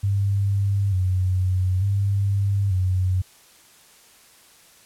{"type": "tone with vibrato", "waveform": "sine", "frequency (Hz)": 96, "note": "G2", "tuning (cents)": -36, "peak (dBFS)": -18, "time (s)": [0.03, 3.22], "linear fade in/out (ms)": 10, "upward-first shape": "square", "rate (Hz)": 0.56, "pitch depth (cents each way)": 63, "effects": ["white hiss -52 dBFS RMS until 4.85 s", "low-pass 12000 Hz 12 dB/octave"]}